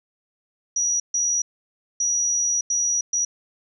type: tone bursts at uneven times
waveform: sine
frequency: 5810 Hz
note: F#8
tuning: 32 cents flat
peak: -19 dBFS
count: 5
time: 0.76-1 / 1.14-1.42 / 2-2.61 / 2.7-3.01 / 3.13-3.25 s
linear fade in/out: 5 ms
effects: none